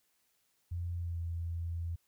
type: tone with pitch glide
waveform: sine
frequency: 86.7 to 84.38 Hz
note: F2 to E2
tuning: -12 to +41 cents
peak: -34 dBFS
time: 0.71-1.96 s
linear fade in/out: 10 ms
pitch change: -47 cents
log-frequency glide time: 0.97-1.18 s
effects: white hiss -75 dBFS RMS until 2.07 s